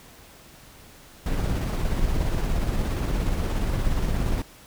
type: noise with tremolo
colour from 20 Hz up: brown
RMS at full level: -23 dBFS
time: 1.26-4.42 s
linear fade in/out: 2 ms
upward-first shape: square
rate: 17 Hz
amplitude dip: 25%
effects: pink hiss -49 dBFS RMS until 4.66 s